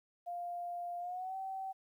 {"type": "tone with pitch glide", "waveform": "sine", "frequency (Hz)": [700, 767.8], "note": ["F5", "G5"], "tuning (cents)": [4, -36], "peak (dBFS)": -38, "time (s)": [0.26, 1.73], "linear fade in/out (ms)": 20, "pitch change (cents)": 160, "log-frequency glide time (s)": [1, 1.36], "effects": ["12-bit"]}